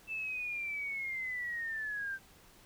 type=linear sweep; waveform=sine; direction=down; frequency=2656 to 1555 Hz; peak=-35 dBFS; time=0.07-2.19 s; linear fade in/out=50 ms; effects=pink hiss -60 dBFS RMS until 2.65 s